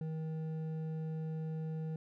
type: tone with hard clipping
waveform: sine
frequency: 158.7 Hz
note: D#3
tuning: 35 cents sharp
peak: -38 dBFS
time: 0.01-1.96 s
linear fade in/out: 2 ms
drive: 7 dB
effects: none